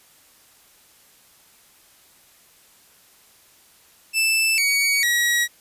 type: tone with pitch steps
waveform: sawtooth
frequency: 2643 / 2248 / 1912.6 Hz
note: E7 / C#7 / A#6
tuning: +4 / +24 / +44 cents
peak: -14 dBFS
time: 4.13-5.48 s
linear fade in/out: 50 ms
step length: 450 ms
effects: white hiss -54 dBFS RMS until 5.6 s + resampled to 32000 Hz